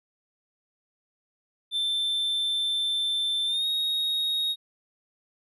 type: tone with pitch glide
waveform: triangle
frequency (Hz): 3550 to 3755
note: A7 to A#7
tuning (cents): +15 to +12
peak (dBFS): -23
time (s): 1.71-4.56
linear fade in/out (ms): 50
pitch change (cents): +97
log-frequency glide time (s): 3.46-3.66
effects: none